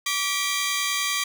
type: tone cluster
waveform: 20% pulse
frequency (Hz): 1153 / 1947 / 2376 / 3201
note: D6 / B6 / D7 / G7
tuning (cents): -32 / -25 / +20 / +36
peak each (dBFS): -24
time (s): 0.06-1.24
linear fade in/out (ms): 5
effects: none